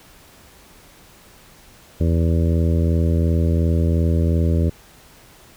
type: harmonic tone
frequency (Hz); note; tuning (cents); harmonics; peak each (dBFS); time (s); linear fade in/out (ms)
82.8; E2; +8; 1 / 2 / 3 / 4 / 5 / 6 / 7; -16 / -22 / -26 / -28 / -30 / -32 / -33; 2-4.7; 10
effects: pink hiss -48 dBFS RMS until 5.56 s